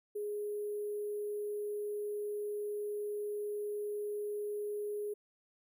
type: tone with sample-and-hold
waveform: sine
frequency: 415.3 Hz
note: G#4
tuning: in tune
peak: -35 dBFS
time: 0.15-5.14 s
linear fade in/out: 10 ms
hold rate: 11025 Hz
effects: none